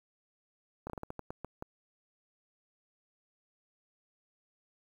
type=slowing click train; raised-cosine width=1 ms; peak=-25 dBFS; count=10; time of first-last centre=0.87-1.624 s; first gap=28 ms; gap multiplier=1.26; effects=9-bit